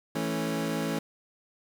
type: chord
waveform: 25% pulse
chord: A major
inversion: second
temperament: equal with one note detuned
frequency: 164.81 / 220 / 276.4 Hz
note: E3 / A3 / C#4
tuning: 0 / 0 / -5 cents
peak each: -29 dBFS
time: 0.15-0.99 s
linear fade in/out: 5 ms
effects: none